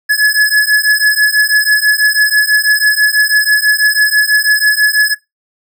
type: beating tone pair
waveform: square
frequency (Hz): 1700 / 1706.1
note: G#6 / G#6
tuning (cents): +40 / +46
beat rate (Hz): 6.1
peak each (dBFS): -11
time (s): 0.09-5.15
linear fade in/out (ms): 20
effects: noise-tail reverb RT60 0.2 s tail -23 dB re dry